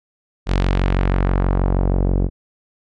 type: tone with low-pass filter sweep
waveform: sawtooth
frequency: 46.25 Hz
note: F#1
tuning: in tune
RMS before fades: -17 dBFS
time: 0.46-2.3 s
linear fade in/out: 50 ms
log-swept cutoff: 4900 to 410 Hz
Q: 1
effects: none